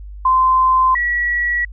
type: tone pair in turn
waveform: sine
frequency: 1036 / 1931 Hz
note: C6 / B6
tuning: -17 / -39 cents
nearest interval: major seventh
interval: 1078 cents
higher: second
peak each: -10 / -15 dBFS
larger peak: first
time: 0.25-0.95 / 0.95-1.65 s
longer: neither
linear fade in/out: 5 ms
effects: added 50 Hz sine -30 dBFS peak until 1.72 s